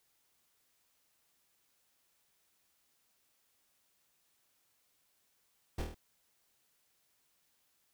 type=noise with echo; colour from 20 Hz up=brown; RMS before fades=-35 dBFS; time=5.78-5.82 s; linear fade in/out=5 ms; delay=25 ms; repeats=5; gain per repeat=-3 dB; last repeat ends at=5.945 s; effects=white hiss -75 dBFS RMS until 7.93 s

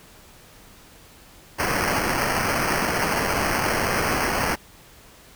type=noise with sample-and-hold; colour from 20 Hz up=violet; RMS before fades=-23 dBFS; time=1.58-4.56 s; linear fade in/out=20 ms; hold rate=3675 Hz; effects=pink hiss -49 dBFS RMS until 5.35 s

